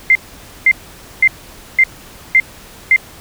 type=tone bursts; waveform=sine; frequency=2089 Hz; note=C7; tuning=3 cents flat; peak=-5 dBFS; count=6; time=0.1-2.962 s; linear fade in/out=2 ms; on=52 ms; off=510 ms; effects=pink hiss -38 dBFS RMS until 3.2 s